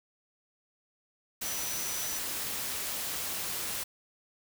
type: tone in noise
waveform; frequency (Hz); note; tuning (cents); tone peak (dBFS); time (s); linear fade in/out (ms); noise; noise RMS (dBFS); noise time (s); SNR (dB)
sine; 5920; F#8; 0; -38; 1.44-2.19; 10; white; -35; 1.41-3.84; -6
effects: none